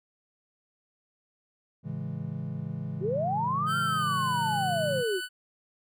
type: chord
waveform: triangle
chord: A major seventh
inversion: none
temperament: equal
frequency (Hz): 110 / 138.59 / 164.81 / 207.7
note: A2 / C#3 / E3 / G#3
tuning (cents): 0 / 0 / 0 / 0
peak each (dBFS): -38 / -34 / -34 / -38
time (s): 1.83-5.04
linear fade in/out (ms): 50
type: linear two-way sweep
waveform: sine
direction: up then down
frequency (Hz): 343.7 to 1400 to 343.7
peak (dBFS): -26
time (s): 3-5.21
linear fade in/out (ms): 50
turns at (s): 3.78
type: tone with pitch glide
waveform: 25% pulse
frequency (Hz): 1549 to 1492.8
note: G6 to F#6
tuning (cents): -21 to +15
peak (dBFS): -29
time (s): 3.66-5.29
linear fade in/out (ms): 50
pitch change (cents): -64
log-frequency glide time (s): 3.97-4.06
effects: none